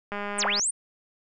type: click train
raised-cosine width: 0.5 ms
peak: -18 dBFS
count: 98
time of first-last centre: 0.12-0.595 s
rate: 204 Hz
type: linear two-way sweep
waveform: sine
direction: down then up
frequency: 9397 to 510 to 9397 Hz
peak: -23 dBFS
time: 0.38-0.71 s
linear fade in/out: 10 ms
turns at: 0.45 s
effects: none